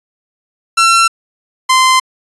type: tone pair in turn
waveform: sawtooth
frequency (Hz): 1351 / 1037.3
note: E6 / C6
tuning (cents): +42 / -15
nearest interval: perfect fourth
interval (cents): 457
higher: first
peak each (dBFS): -3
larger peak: neither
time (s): 0.77-1.08 / 1.69-2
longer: neither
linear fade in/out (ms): 10
effects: resampled to 24000 Hz